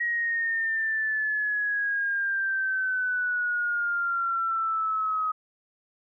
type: exponential sweep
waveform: sine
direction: down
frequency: 1902 to 1261 Hz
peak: -24 dBFS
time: 0-5.32 s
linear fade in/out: 10 ms
effects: none